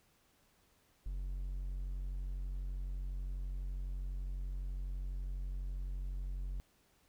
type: tone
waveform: triangle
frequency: 46 Hz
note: F#1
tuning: 9 cents flat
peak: -35 dBFS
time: 1.06-6.6 s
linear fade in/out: 0 ms
effects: pink hiss -71 dBFS RMS until 7.08 s